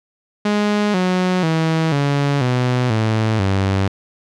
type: tone with pitch steps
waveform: sawtooth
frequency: 207.9 / 183.09 / 161.24 / 142 / 125.05 / 110.13 / 96.99 Hz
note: G#3 / F#3 / E3 / C#3 / B2 / A2 / G2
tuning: +2 / -18 / -38 / +42 / +22 / +2 / -18 cents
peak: -11 dBFS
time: 0.45-3.88 s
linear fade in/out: 5 ms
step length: 490 ms
effects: low-pass 5000 Hz 12 dB/octave